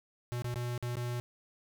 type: tone with dropouts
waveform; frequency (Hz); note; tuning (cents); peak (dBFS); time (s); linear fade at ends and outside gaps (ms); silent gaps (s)
square; 121.5; B2; -28; -34; 0.32-1.2; 0; 0.421-0.444 / 0.542-0.558 / 0.778-0.826 / 0.955-0.969
effects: none